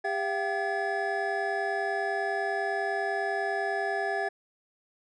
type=tone cluster; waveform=triangle; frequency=399.9 / 680 / 770 / 1704 Hz; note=G4 / F5 / G5 / G#6; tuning=+35 / -46 / -31 / +44 cents; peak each=-31 dBFS; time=0.04-4.29 s; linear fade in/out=10 ms; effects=resampled to 22050 Hz